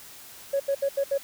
sine tone bursts at uneven times, 554.4 Hz, C#5, in tune, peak -20 dBFS, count 5, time 0.53-0.6 / 0.68-0.75 / 0.82-0.89 / 0.97-1.04 / 1.11-1.18 s, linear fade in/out 10 ms, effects tanh soft clip ceiling -18 dBFS + white hiss -46 dBFS RMS until 1.23 s

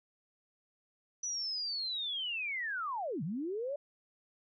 sine linear two-way sweep, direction down then up, 5970 to 138.59 to 591 Hz, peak -34 dBFS, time 1.23-3.76 s, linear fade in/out 5 ms, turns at 3.23 s, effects none

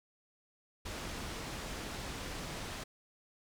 pink low-pass noise, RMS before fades -42 dBFS, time 0.85-2.84 s, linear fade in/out 10 ms, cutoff 7700 Hz, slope 12 dB/octave, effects none

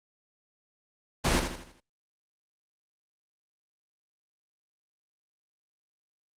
pink noise with echo, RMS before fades -24 dBFS, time 1.24-1.4 s, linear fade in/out 10 ms, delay 81 ms, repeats 5, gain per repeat -7 dB, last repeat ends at 1.805 s, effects low-pass 8000 Hz 12 dB/octave + Opus 32 kbps

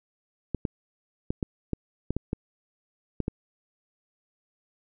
clicks, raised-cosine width 3 ms, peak -14 dBFS, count 10, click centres 0.547 / 0.652 / 1.305 / 1.428 / 1.733 / 2.106 / 2.166 / 2.331 / 3.203 / 3.281 s, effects none

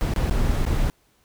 brown noise with dropouts, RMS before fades -21 dBFS, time 0.01-0.9 s, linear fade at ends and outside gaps 0 ms, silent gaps 0.138-0.162 / 0.297-0.31 / 0.652-0.664 s, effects pink hiss -63 dBFS RMS until 1.24 s

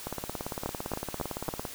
two click trains, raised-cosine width 1 ms, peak -19 / -16 dBFS, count 29 / 4, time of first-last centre 0.07-1.652 / 0.66-1.489 s, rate 17.7 / 3.62 Hz, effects white hiss -43 dBFS RMS until 1.74 s

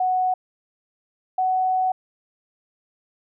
sine tone pair in turn, 740 / 746 Hz, F#5 / F#5, 0 / +14 cents, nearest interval unison, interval 14 cents, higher second, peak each -18 dBFS, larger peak neither, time 0-0.34 / 1.38-1.92 s, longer second, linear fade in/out 5 ms, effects none

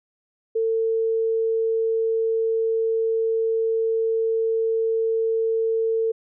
sine tone, 450 Hz, A4, 39 cents sharp, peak -19 dBFS, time 0.55-6.12 s, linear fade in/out 10 ms, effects none

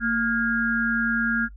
sine tone cluster, 227.6 / 1410 / 1639 Hz, A#3 / F6 / G#6, -41 / +16 / -23 cents, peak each -25 dBFS, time 0-1.49 s, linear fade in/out 50 ms, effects noise-tail reverb RT60 0.1 s tail -21 dB re dry + added 50 Hz sine -40 dBFS peak until 1.56 s

